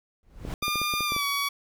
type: noise with exponential growth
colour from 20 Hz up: brown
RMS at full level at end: -25 dBFS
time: 0.23-0.54 s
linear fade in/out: 1 ms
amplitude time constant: 67 ms
type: clicks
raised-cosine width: 2 ms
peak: -22 dBFS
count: 9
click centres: 0.451 / 0.626 / 0.681 / 0.757 / 0.816 / 0.938 / 1.007 / 1.121 / 1.164 s
type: tone with pitch glide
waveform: 15% pulse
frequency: 1204 to 1129.9 Hz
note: D6 to C#6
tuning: +43 to +33 cents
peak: -19 dBFS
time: 0.62-1.49 s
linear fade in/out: 10 ms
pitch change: -110 cents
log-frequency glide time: 1.05-1.25 s
effects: none